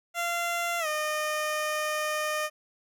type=tone with pitch glide; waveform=15% pulse; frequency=689 to 610.3 Hz; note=F5 to D#5; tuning=-24 to -34 cents; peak=-21 dBFS; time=0.14-2.5 s; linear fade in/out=50 ms; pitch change=-210 cents; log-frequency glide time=0.79-0.87 s; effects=none